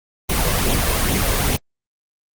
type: noise with flanger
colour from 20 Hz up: pink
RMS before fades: -18 dBFS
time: 0.29-1.57 s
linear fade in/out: 10 ms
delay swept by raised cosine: 0.3 to 1.9 ms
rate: 2.4 Hz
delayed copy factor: +0.5
effects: Opus 24 kbps